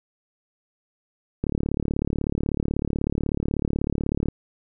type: click train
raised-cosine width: 3 ms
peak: -11 dBFS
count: 104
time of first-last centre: 1.44-4.285 s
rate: 36.2 Hz
effects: none